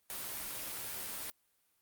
white noise with comb filter, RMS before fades -41 dBFS, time 0.1-1.3 s, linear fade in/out 0 ms, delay 12 ms, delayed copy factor -0.5, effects white hiss -75 dBFS RMS until 1.81 s + Opus 32 kbps

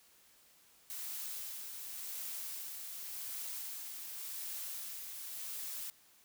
blue noise with tremolo, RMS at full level -42 dBFS, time 0.9-5.9 s, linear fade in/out 0 ms, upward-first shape sine, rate 0.89 Hz, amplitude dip 35%, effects white hiss -65 dBFS RMS until 6.24 s

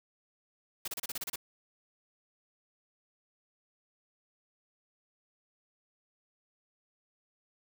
white noise bursts, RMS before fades -37 dBFS, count 9, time 0.85-1.359 s, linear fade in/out 5 ms, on 29 ms, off 31 ms, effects none

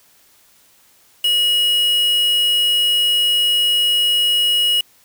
triangle tone with quantisation, 2900 Hz, F#7, 35 cents flat, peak -12 dBFS, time 1.24-4.81 s, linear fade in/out 5 ms, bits 4, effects white hiss -53 dBFS RMS until 5.04 s

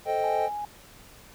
triangle chord, A half-diminished seventh, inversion none, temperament equal, 440 / 523.3 / 622.3 / 784 Hz, A4 / C5 / Eb5 / G5, 0 / 0 / 0 / 0 cents, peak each -29 / -31 / -27 / -25 dBFS, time 0.05-0.5 s, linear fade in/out 50 ms
sine tone, 830.6 Hz, G#5, in tune, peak -30 dBFS, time 0.24-0.65 s, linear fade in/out 2 ms
effects pink hiss -51 dBFS RMS until 1.34 s

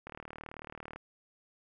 click train, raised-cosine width 0.5 ms, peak -28 dBFS, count 35, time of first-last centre 0.07-0.96 s, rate 38.2 Hz, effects none

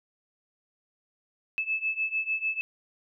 sine beating tone pair, 2609 / 2615.7 Hz, E7 / E7, -18 / -14 cents, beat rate 6.7 Hz, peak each -31 / -29 dBFS, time 1.58-2.61 s, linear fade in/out 0 ms, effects none

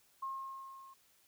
sine tone with level ramp, 1073 Hz, C6, 43 cents sharp, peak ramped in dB -36 to -53 dBFS, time 0.22-0.94 s, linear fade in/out 10 ms, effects white hiss -69 dBFS RMS until 1.27 s

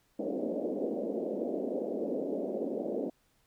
white band-pass noise, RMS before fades -34 dBFS, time 0.19-3.1 s, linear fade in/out 5 ms, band 210 to 590 Hz, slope 48 dB/octave, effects pink hiss -71 dBFS RMS until 3.46 s

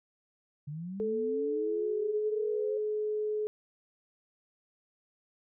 sine linear sweep, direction up, 140.8 to 529 Hz, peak -36 dBFS, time 0.67-2.78 s, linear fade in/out 10 ms
sine tone with pitch glide, 438 to 425.3 Hz, A4 to G#4, -8 to +41 cents, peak -29 dBFS, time 1-3.47 s, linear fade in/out 0 ms, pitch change -51 cents, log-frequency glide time 1.42-1.79 s
effects none

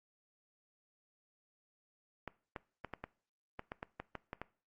clicks, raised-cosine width 0.5 ms, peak -26 dBFS, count 12, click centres 2.277 / 2.562 / 2.847 / 2.937 / 3.04 / 3.594 / 3.719 / 3.829 / 4 / 4.153 / 4.331 / 4.416 s, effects noise-tail reverb RT60 0.4 s tail -20 dB re dry + Opus 48 kbps

